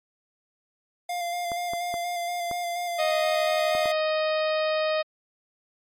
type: tone with vibrato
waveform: square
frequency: 698.5 Hz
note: F5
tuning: in tune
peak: -28 dBFS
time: 1.09-3.92 s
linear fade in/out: 5 ms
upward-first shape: square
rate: 4.2 Hz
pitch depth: 18 cents each way
type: clicks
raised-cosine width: 1 ms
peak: -21 dBFS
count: 6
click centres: 1.518 / 1.735 / 1.941 / 2.513 / 3.751 / 3.857 s
type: harmonic tone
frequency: 622.3 Hz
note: D#5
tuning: in tune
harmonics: 1 / 2 / 3 / 4 / 5 / 6 / 7 / 8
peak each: -23 / -32 / -35 / -35 / -40 / -38 / -41 / -42 dBFS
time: 2.98-5.03 s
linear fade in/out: 20 ms
effects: MP3 64 kbps